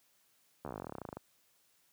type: slowing click train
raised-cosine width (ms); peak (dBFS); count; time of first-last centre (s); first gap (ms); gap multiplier
1; -27; 22; 0.65-1.17; 13; 1.06
effects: white hiss -71 dBFS RMS until 1.92 s + high-pass 80 Hz 12 dB/octave